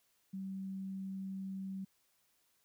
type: tone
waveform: sine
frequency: 192 Hz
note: G3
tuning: 36 cents flat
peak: -39 dBFS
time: 0.33-1.85 s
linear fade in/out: 10 ms
effects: white hiss -75 dBFS RMS until 2.64 s